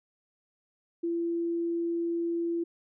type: tone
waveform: sine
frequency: 338.5 Hz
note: E4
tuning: 46 cents sharp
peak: -27 dBFS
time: 1.03-2.64 s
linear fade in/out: 10 ms
effects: none